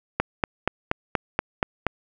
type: click train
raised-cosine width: 0.5 ms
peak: -5 dBFS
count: 8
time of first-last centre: 0.2-1.867 s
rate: 4.2 Hz
effects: none